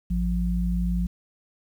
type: tone pair together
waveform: sine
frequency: 54.95 / 176.9 Hz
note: A1 / F3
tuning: -2 / +23 cents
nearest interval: octave + minor sixth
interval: 2025 cents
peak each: -24 / -25 dBFS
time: 0.1-1.07 s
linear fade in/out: 10 ms
effects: 9-bit